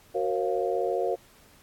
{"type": "chord", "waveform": "sine", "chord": "Gb major seventh", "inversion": "none", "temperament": "equal with one note detuned", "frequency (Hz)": [370, 466.2, 541.1, 698.5], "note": ["Gb4", "Bb4", "Db5", "F5"], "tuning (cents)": [0, 0, -42, 0], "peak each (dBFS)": [-30, -29, -30, -31], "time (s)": [0.14, 1.16], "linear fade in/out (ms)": 20, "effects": ["pink hiss -57 dBFS RMS until 1.62 s", "AAC 64 kbps"]}